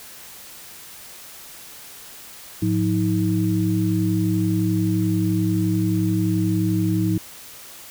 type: tone cluster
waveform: sine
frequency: 106.8 / 178.3 / 317.9 Hz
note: G#2 / F3 / D#4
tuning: +49 / +36 / +37 cents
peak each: -22 dBFS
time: 2.62-7.18 s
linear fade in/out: 5 ms
effects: white hiss -41 dBFS RMS until 7.9 s